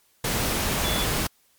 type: tone in noise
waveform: sine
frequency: 3441 Hz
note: A7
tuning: 39 cents flat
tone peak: -29 dBFS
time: 0.84-1.04 s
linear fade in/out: 5 ms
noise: pink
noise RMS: -25 dBFS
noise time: 0.24-1.27 s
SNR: -7 dB
effects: white hiss -63 dBFS RMS until 1.58 s + MP3 96 kbps